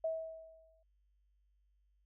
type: tone with exponential decay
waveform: sine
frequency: 646 Hz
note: E5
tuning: 35 cents flat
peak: -31 dBFS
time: 0.04-0.83 s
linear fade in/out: 5 ms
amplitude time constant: 170 ms
effects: added 50 Hz sine -70 dBFS peak until 2.05 s